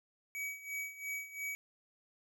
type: tone with tremolo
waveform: square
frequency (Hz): 2271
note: C#7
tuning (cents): +41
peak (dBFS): -37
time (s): 0.35-1.55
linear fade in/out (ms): 0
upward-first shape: sine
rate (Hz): 2.9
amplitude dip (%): 80
effects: none